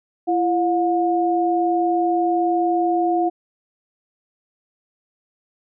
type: tone pair together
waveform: sine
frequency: 338.6 / 717.5 Hz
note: E4 / F5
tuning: +46 / +47 cents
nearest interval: octave + minor second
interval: 1301 cents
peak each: -19 dBFS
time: 0.27-3.3 s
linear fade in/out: 20 ms
effects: none